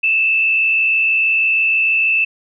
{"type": "tone with frequency modulation", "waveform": "sine", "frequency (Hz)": 2637, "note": "E7", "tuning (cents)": 0, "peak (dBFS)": -12, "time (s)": [0.03, 2.25], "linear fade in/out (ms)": 10, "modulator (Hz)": 66.3, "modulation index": 0.87, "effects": []}